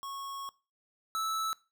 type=tone pair in turn; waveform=square; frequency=1100 / 1310.8 Hz; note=C#6 / E6; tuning=-14 / -10 cents; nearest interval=minor third; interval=304 cents; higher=second; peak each=-39 / -31 dBFS; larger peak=second; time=0.03-0.49 / 1.15-1.53 s; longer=first; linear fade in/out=0 ms; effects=noise-tail reverb RT60 0.3 s tail -21 dB re dry